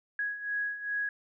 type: beating tone pair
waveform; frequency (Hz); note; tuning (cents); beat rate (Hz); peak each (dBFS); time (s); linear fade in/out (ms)
sine; 1661.2 / 1663.7; G#6 / G#6; 0 / +3; 2.5; -37 / -32; 0.19-1.09; 2
effects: none